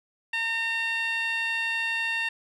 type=tone with band-pass filter; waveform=15% pulse; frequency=912 Hz; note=A#5; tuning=38 cents flat; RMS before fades=-28 dBFS; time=0.33-2.29 s; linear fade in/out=5 ms; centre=2300 Hz; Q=2.4; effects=none